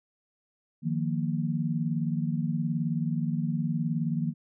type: chord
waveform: sine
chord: Eb suspended second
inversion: none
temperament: equal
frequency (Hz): 155.56 / 174.61 / 233.1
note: Eb3 / F3 / Bb3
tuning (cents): 0 / 0 / 0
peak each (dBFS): -29 / -31 / -31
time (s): 0.82-4.34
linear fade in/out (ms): 50
effects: none